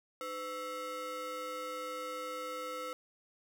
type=ring-modulated tone; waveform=square; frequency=406.8 Hz; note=G#4; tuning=36 cents flat; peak=-36 dBFS; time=0.21-2.93 s; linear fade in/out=0 ms; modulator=914 Hz; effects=none